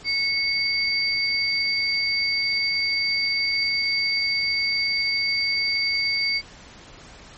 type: tone pair together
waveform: sine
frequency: 2199 / 4660 Hz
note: C#7 / D8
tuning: -14 / -14 cents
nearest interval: octave + minor second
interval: 1300 cents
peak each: -23 dBFS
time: 0.04-6.42 s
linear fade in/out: 50 ms
effects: pink hiss -45 dBFS RMS until 7.37 s + MP3 32 kbps